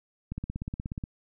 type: click train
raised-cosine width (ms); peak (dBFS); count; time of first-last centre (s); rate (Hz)
5; -21; 13; 0.32-1.039; 16.7
effects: none